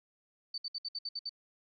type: tone bursts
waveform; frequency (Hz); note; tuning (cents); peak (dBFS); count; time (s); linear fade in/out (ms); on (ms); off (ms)
sine; 4560; C#8; +48; -35; 8; 0.54-1.294; 5; 40; 62
effects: none